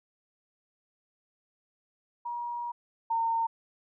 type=tone pair in turn; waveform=sine; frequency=954 / 913.3 Hz; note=A#5 / A#5; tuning=+40 / -36 cents; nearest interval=minor second; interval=76 cents; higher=first; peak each=-32 / -25 dBFS; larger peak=second; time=2.25-2.72 / 3.1-3.47 s; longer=first; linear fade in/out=10 ms; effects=none